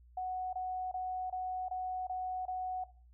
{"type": "tone bursts", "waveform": "sine", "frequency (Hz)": 740, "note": "F#5", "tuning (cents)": 0, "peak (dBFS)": -34, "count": 7, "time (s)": [0.17, 2.84], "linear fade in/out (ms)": 5, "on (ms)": 360, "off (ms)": 25, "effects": ["noise-tail reverb RT60 0.4 s tail -17 dB re dry", "added 60 Hz sine -57 dBFS peak until 3.13 s"]}